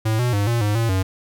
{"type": "tone with pitch steps", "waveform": "square", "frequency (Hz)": [110.2, 122.9, 101.7, 117.7, 104.1, 115, 94.3], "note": ["A2", "B2", "G#2", "A#2", "G#2", "A#2", "F#2"], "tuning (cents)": [3, -8, -36, 17, 5, -23, 33], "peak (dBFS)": -18, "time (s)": [0.05, 1.03], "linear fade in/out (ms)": 10, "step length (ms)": 140, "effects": []}